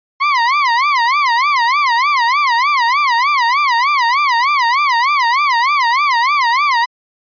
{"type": "tone with vibrato", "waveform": "30% pulse", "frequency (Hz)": 1046.5, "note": "C6", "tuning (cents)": 0, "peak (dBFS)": -8, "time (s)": [0.2, 6.86], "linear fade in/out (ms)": 20, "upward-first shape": "sine", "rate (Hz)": 3.3, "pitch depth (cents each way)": 220, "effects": ["resampled to 11025 Hz"]}